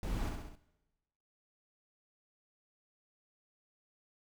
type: noise with echo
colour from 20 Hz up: brown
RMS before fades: -35 dBFS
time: 0.03-0.29 s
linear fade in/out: 2 ms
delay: 66 ms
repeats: 4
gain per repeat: -4 dB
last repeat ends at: 0.554 s
effects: noise-tail reverb RT60 1.0 s tail -17 dB re dry